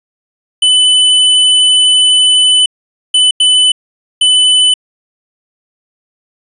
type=tone bursts at uneven times; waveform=square; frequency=3004 Hz; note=F#7; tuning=26 cents sharp; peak=-6 dBFS; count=4; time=0.62-2.66 / 3.14-3.31 / 3.4-3.72 / 4.21-4.74 s; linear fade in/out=5 ms; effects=resampled to 24000 Hz